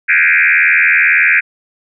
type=tone with frequency modulation; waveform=sine; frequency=2000 Hz; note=B6; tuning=21 cents sharp; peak=-7 dBFS; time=0.08-1.41 s; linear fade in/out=20 ms; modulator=81.8 Hz; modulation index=5.8; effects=none